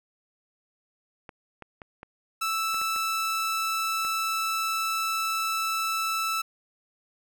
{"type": "clicks", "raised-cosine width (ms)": 0.5, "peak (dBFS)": -26, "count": 8, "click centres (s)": [1.292, 1.623, 1.818, 2.031, 2.744, 2.815, 2.962, 4.049]}
{"type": "tone", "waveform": "sawtooth", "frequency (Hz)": 1318.5, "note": "E6", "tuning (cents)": 0, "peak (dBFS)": -22, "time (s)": [2.41, 6.42], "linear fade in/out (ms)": 10}
{"effects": []}